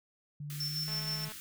sine tone with pitch glide, 146.83 to 153.77 Hz, D3 to D#3, 0 to -20 cents, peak -38 dBFS, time 0.4-1.29 s, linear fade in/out 5 ms, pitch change +80 cents, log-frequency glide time 0.65-0.79 s
white band-stop noise, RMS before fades -46 dBFS, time 0.5-1.4 s, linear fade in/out 0 ms, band 380 to 1200 Hz, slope 96 dB/octave
triangle tone with tremolo, 5380 Hz, E8, 34 cents sharp, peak -32 dBFS, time 0.6-1.25 s, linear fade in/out 5 ms, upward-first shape square, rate 6.3 Hz, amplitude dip 45%
click train, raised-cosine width 0.3 ms, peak -31 dBFS, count 96, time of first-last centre 0.88-1.32 s, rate 216 Hz
effects none

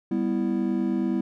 triangle chord, E minor, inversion first, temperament just, 197.78 / 247.2 / 329.6 Hz, G3 / B3 / E4, +16 / +2 / 0 cents, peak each -25 dBFS, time 0.11-1.21 s, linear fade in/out 5 ms, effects none

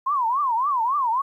sine tone with vibrato, 1027 Hz, C6, 33 cents flat, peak -19 dBFS, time 0.06-1.22 s, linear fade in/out 10 ms, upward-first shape triangle, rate 3.6 Hz, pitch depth 280 cents each way, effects 10-bit

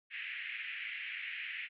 pink band-pass noise, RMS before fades -42 dBFS, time 0.1-1.69 s, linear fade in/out 50 ms, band 1800 to 2800 Hz, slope 48 dB/octave, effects none

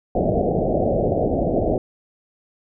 white low-pass noise, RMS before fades -20 dBFS, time 0.15-1.78 s, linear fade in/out 2 ms, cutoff 730 Hz, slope 96 dB/octave, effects none

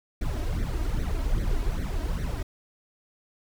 brown noise with flanger, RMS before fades -27 dBFS, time 0.21-2.43 s, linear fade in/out 5 ms, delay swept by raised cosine 0.49 to 3.19 ms, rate 2.5 Hz, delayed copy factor +0.8, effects none

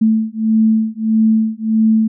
sine beating tone pair, 219.6 / 221.2 Hz, A3 / A3, -3 / +9 cents, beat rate 1.6 Hz, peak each -14 dBFS, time 0.01-2.08 s, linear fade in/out 10 ms, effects none

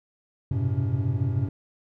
triangle tone cluster, 95.5 / 109.5 / 127.9 / 134.7 / 281.7 Hz, G2 / A2 / C3 / C#3 / C#4, -45 / -8 / -39 / -49 / +28 cents, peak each -26 / -26 / -25 / -31 / -34 dBFS, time 0.51-1.49 s, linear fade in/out 5 ms, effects none

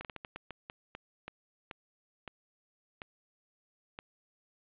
slowing click train, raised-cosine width 0.3 ms, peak -25 dBFS, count 14, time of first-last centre 0.01-3.989 s, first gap 38 ms, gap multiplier 1.31, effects resampled to 8000 Hz + 9-bit

